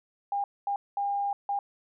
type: tone bursts at uneven times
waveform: sine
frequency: 805 Hz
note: G5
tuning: 46 cents sharp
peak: -26 dBFS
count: 4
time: 0.32-0.44 / 0.67-0.76 / 0.97-1.33 / 1.49-1.59 s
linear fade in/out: 2 ms
effects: none